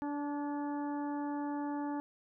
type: harmonic tone with a mistuned harmonic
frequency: 290 Hz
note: D4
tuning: 22 cents flat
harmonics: 1 / 2 / 3 / 4 / 5 / 6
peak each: -35 / -47 / -41 / -51 / -55 / -55 dBFS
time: 0.02-2 s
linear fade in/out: 0 ms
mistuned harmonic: 6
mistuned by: -25 cents
effects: none